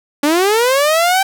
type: linear sweep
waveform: sawtooth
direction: up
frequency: 279.8 to 784 Hz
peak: -7 dBFS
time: 0.23-1.23 s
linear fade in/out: 5 ms
effects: none